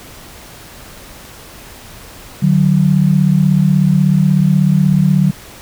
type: tone pair together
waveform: sine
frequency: 150.3 / 186.7 Hz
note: D3 / F#3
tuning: +40 / +16 cents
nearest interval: major third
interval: 376 cents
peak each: -11 dBFS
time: 2.42-5.31 s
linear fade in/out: 10 ms
effects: pink hiss -36 dBFS RMS until 5.61 s